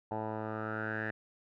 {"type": "tone with low-pass filter sweep", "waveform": "10% pulse", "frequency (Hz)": 109, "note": "A2", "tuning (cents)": -16, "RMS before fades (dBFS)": -37, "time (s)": [0.11, 1.11], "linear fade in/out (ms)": 5, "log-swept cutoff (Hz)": [870, 1800], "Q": 6.7, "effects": []}